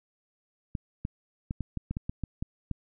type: clicks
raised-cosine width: 5 ms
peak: -19 dBFS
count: 11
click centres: 0.752 / 1.051 / 1.509 / 1.607 / 1.773 / 1.91 / 1.969 / 2.095 / 2.237 / 2.425 / 2.713 s
effects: none